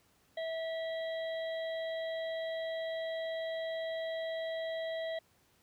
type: harmonic tone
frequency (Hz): 651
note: E5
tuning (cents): -22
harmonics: 1 / 3 / 5 / 6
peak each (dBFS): -35 / -45 / -49 / -51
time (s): 0.37-5.19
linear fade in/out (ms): 5
effects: pink hiss -69 dBFS RMS until 5.62 s + high-pass 60 Hz 12 dB/octave